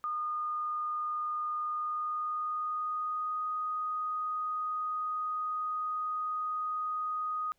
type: tone with pitch glide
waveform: sine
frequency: 1223 to 1244.4 Hz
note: D#6 to D#6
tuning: -30 to 0 cents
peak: -31 dBFS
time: 0.04-7.52 s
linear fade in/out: 0 ms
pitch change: +30 cents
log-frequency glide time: 1.62-3.45 s
effects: pink hiss -75 dBFS RMS until 7.58 s